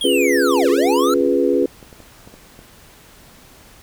square linear two-way sweep, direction down then up, 3327 to 340.6 to 1377 Hz, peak -20 dBFS, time 0.01-1.14 s, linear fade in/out 2 ms, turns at 0.7 s
sine chord, C# dominant seventh, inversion none, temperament equal with one note detuned, 274.8 / 349.2 / 415.3 / 493.9 Hz, C#4 / E#4 / G#4 / B4, -15 / 0 / 0 / 0 cents, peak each -19 dBFS, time 0.04-1.66 s, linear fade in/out 5 ms
clicks, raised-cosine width 2 ms, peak -27 dBFS, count 11, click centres 1.157 / 1.209 / 1.263 / 1.542 / 1.624 / 1.828 / 1.928 / 2.003 / 2.275 / 2.34 / 2.591 s
effects pink hiss -46 dBFS RMS until 3.82 s

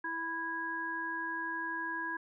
harmonic tone, 329.6 Hz, E4, in tune, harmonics 1 / 3 / 5, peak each -44 / -39 / -36 dBFS, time 0.04-2.17 s, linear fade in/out 5 ms, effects none

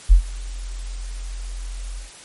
sine tone with ADSR envelope, 43.65 Hz, F1, in tune, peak -4 dBFS, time 0.09-2.11 s, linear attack 29 ms, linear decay 96 ms, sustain -23 dB, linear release 150 ms, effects white hiss -42 dBFS RMS until 2.24 s + MP3 48 kbps

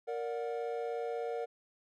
triangle chord, Bb augmented, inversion none, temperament just, 466.2 / 582.7 / 728.4 Hz, Bb4 / D5 / F#5, 0 / -14 / -27 cents, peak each -34 / -40 / -39 dBFS, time 0.07-1.46 s, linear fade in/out 20 ms, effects none

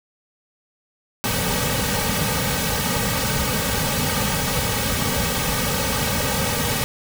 pink noise with comb filter, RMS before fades -22 dBFS, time 1.24-6.84 s, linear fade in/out 0 ms, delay 2.9 ms, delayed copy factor -0.95, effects none

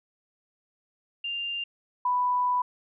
sine tone pair in turn, 2794 / 990.5 Hz, F7 / B5, 0 / +5 cents, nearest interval octave + tritone, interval 1795 cents, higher first, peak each -29 / -22 dBFS, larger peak second, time 1.24-1.64 / 2.05-2.62 s, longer second, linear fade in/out 5 ms, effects none

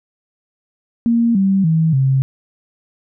sine tone with pitch steps, 233.1 / 193.76 / 161.06 / 133.88 Hz, A#3 / G3 / E3 / C3, 0 / -20 / -40 / +40 cents, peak -11 dBFS, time 1.06-2.22 s, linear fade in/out 0 ms, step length 290 ms, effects none

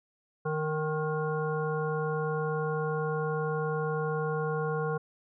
harmonic tone with a mistuned harmonic, 154.7 Hz, D#3, 10 cents flat, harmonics 1 / 3 / 5 / 7 / 9, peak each -32 / -31 / -39 / -38 / -39 dBFS, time 0.45-4.98 s, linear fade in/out 10 ms, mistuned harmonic 9, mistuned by +30 cents, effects none

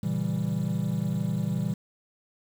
triangle chord, A# diminished seventh, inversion none, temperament equal, 116.54 / 138.59 / 164.81 / 196 Hz, A#2 / C#3 / E3 / G3, 0 / 0 / 0 / 0 cents, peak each -30 / -31 / -27 / -28 dBFS, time 0.03-1.74 s, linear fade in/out 5 ms, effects tanh soft clip ceiling -14 dBFS + 8-bit

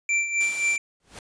square tone with tremolo, 2349 Hz, D7, in tune, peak -20 dBFS, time 0.09-0.78 s, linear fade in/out 2 ms, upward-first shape sine, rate 3.8 Hz, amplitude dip 65%
white high-pass noise, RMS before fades -37 dBFS, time 0.4-0.77 s, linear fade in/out 10 ms, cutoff 170 Hz, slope 12 dB/octave
pink noise with exponential growth, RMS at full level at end -36 dBFS, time 1-1.19 s, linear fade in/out 2 ms, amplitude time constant 41 ms
effects resampled to 22050 Hz

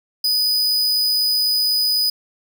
45% pulse tone, 4978 Hz, D#8, in tune, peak -15 dBFS, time 0.24-2.1 s, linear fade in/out 5 ms, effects none

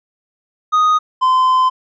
triangle tone pair in turn, 1244.5 / 1028.5 Hz, D#6 / C6, 0 / -30 cents, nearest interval minor third, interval 330 cents, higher first, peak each -8 dBFS, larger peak neither, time 0.72-0.99 / 1.21-1.7 s, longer second, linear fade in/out 20 ms, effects resampled to 16000 Hz

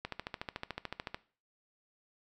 click train, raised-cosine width 0.3 ms, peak -21 dBFS, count 16, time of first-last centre 0.05-1.145 s, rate 13.7 Hz, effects noise-tail reverb RT60 0.4 s tail -18 dB re dry

